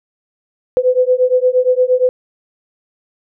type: beating tone pair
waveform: sine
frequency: 501 / 509.6 Hz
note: B4 / C5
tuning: +25 / -46 cents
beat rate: 8.6 Hz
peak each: -13 dBFS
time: 0.77-2.09 s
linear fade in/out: 0 ms
effects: none